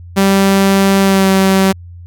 sawtooth tone with pitch glide, 195.2 to 191.85 Hz, G3 to G3, -7 to -37 cents, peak -4 dBFS, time 0.16-1.73 s, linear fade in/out 20 ms, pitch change -30 cents, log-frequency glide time 1.01-1.28 s, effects added 87 Hz sine -30 dBFS peak until 2.06 s

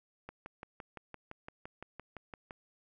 click train, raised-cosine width 0.5 ms, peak -29 dBFS, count 14, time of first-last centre 0.29-2.508 s, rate 5.86 Hz, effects none

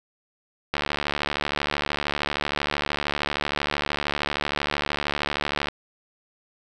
click train, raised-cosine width 0.3 ms, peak -8 dBFS, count 362, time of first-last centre 0.74-5.685 s, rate 73 Hz, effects none

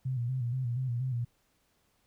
sine tone with vibrato, 124.6 Hz, B2, 16 cents sharp, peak -29 dBFS, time 0.05-1.25 s, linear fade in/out 10 ms, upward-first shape square, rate 4.2 Hz, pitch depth 75 cents each way, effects pink hiss -72 dBFS RMS until 2.06 s

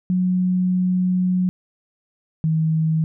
sine tone pair in turn, 182.7 / 159.18 Hz, F#3 / D#3, -22 / +40 cents, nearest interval major second, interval 238 cents, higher first, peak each -16 dBFS, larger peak neither, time 0.1-1.49 / 2.44-3.04 s, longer first, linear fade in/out 0 ms, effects none

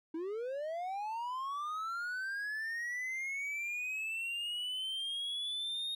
triangle linear sweep, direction up, 311.1 to 3729 Hz, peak -34 dBFS, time 0.14-5.95 s, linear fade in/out 5 ms, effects none

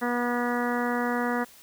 harmonic tone, 242.3 Hz, B3, 33 cents flat, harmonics 1 / 2 / 3 / 4 / 5 / 6 / 7 / 8, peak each -28 / -31 / -33 / -34 / -35 / -36 / -36 / -37 dBFS, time 0.01-1.45 s, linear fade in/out 20 ms, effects white hiss -52 dBFS RMS until 1.62 s

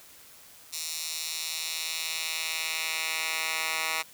10% pulse tone with high-pass filter sweep, 160.1 Hz, D#3, 50 cents sharp, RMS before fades -32 dBFS, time 0.72-4.03 s, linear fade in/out 20 ms, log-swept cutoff 5200 to 1600 Hz, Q 1.2, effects white hiss -52 dBFS RMS until 4.13 s

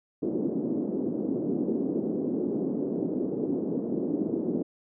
pink band-pass noise, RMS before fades -29 dBFS, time 0.22-4.63 s, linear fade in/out 10 ms, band 230 to 390 Hz, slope 24 dB/octave, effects none

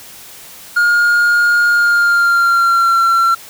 triangle tone with pitch glide, 1422 to 1358.6 Hz, F6 to F6, +31 to -48 cents, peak -7 dBFS, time 0.76-3.35 s, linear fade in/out 10 ms, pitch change -79 cents, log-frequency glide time 1.68-3.01 s, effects white hiss -36 dBFS RMS until 3.49 s

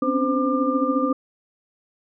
sine tone cluster, 257.1 / 271.9 / 285.5 / 515 / 1196 Hz, C4 / C#4 / D4 / C5 / D6, -30 / -33 / -49 / -28 / +31 cents, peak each -25 dBFS, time 0.02-1.13 s, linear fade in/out 5 ms, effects none

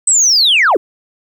sine linear sweep, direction down, 8200 to 293.7 Hz, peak -6 dBFS, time 0.07-0.77 s, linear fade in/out 5 ms, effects tanh soft clip ceiling -4 dBFS + 8-bit

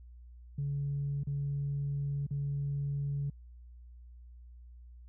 sine tone with dropouts, 141.6 Hz, C#3, 37 cents sharp, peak -30 dBFS, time 0.58-3.3 s, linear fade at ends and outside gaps 5 ms, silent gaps 1.235-1.27 / 2.267-2.308 s, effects tanh soft clip ceiling -27 dBFS + added 60 Hz sine -49 dBFS peak until 5.08 s

